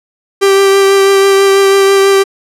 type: tone with vibrato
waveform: 45% pulse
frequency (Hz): 392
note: G4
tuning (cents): 0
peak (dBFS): -5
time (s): 0.41-2.24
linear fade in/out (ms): 20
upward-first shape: triangle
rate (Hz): 6.1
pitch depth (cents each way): 15
effects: low-pass 12000 Hz 12 dB/octave